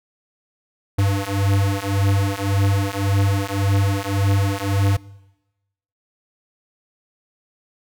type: beating tone pair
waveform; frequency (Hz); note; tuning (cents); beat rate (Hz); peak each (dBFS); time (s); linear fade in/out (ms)
square; 98 / 99.8; G2 / G2; 0 / +32; 1.8; -21 / -20; 0.98-4.97; 10
effects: noise-tail reverb RT60 1.0 s tail -22 dB re dry